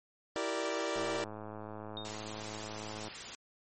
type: chord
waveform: sawtooth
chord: E half-diminished seventh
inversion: none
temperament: equal with one note detuned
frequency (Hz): 329.6 / 387.7 / 466.2 / 587.3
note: E4 / G4 / Bb4 / D5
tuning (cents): 0 / -19 / 0 / 0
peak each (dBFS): -35 / -36 / -35 / -33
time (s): 0.36-1.24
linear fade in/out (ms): 0
type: click train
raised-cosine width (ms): 1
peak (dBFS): -30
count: 228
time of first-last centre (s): 0.96-3.081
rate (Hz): 107
type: tone with exponential decay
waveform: sine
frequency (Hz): 3695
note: A#7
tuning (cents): -16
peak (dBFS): -37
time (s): 1.97-2.21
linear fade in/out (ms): 1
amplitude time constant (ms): 51
type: noise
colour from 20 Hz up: white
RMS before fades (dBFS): -43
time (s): 2.05-3.35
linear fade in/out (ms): 0
effects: MP3 32 kbps